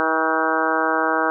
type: harmonic tone with a mistuned harmonic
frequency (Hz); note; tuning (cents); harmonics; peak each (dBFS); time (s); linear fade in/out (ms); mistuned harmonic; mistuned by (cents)
160.1; D#3; +50; 2 / 3 / 4 / 5 / 6 / 7 / 8 / 9 / 10; -26 / -26 / -26 / -26 / -26 / -26 / -26 / -26 / -26; 0-1.3; 0; 10; -37
effects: none